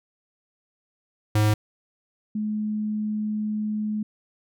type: tone pair in turn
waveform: square / sine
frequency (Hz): 106.4 / 212.8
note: G#2 / G#3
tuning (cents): +42 / +42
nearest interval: octave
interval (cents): 1200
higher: second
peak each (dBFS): -18 / -24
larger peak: first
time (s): 1.35-1.54 / 2.35-4.03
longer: second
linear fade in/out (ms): 5
effects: none